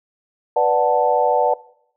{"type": "chord", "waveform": "sine", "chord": "B minor seventh", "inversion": "none", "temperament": "equal", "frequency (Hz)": [493.9, 587.3, 740, 880], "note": ["B4", "D5", "F#5", "A5"], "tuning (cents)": [0, 0, 0, 0], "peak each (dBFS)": -19, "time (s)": [0.56, 1.54], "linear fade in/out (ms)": 5, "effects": ["noise-tail reverb RT60 0.7 s tail -21 dB re dry"]}